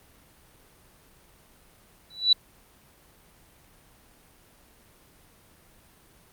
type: tone with exponential growth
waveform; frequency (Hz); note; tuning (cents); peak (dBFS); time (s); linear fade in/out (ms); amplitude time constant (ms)
sine; 3951; B7; 0; -12; 2.1-2.33; 5; 50
effects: pink hiss -57 dBFS RMS until 6.32 s + Opus 32 kbps